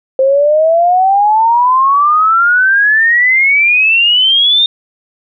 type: exponential sweep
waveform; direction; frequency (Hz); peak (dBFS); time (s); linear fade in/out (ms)
sine; up; 523.3 to 3678; -6; 0.19-4.66; 2
effects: none